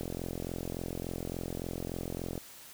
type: click train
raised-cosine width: 2 ms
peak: -23 dBFS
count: 104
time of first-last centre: 0.01-2.378 s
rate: 43.5 Hz
effects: white hiss -51 dBFS RMS until 2.73 s